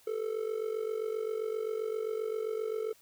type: tone with amplitude modulation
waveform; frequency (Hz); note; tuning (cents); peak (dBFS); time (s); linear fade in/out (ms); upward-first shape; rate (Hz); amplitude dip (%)
triangle; 440; A4; 0; -26; 0.07-2.93; 5; sine; 47.6; 80
effects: white hiss -62 dBFS RMS until 3.01 s